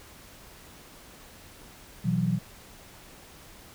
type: chord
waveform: sine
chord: B suspended fourth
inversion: none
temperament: equal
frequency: 123.47 / 164.81 / 185 Hz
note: B2 / E3 / F#3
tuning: 0 / 0 / 0 cents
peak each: -29 / -27 / -27 dBFS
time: 2.04-2.39 s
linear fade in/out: 20 ms
effects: pink hiss -50 dBFS RMS until 3.74 s